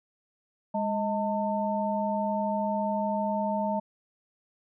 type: tone cluster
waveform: sine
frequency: 206.2 / 632 / 897 Hz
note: G#3 / D#5 / A5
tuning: -12 / +27 / +33 cents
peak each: -30 dBFS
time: 0.74-3.8 s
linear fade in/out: 10 ms
effects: none